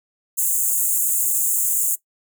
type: high-pass noise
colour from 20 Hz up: pink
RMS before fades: -20 dBFS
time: 0.37-1.96 s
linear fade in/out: 20 ms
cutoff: 6800 Hz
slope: 96 dB/octave
effects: noise-tail reverb RT60 0.1 s tail -18 dB re dry